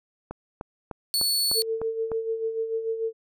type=click train; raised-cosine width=1 ms; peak=-20 dBFS; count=7; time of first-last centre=0.31-2.117 s; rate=3.32 Hz
type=tone; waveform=sawtooth; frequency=4427 Hz; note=C#8; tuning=3 cents flat; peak=-19 dBFS; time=1.14-1.62 s; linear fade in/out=0 ms
type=tone with tremolo; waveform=sine; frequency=449.3 Hz; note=A4; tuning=36 cents sharp; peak=-23 dBFS; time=1.54-3.13 s; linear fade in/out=50 ms; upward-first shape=sine; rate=6.8 Hz; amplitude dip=60%
effects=none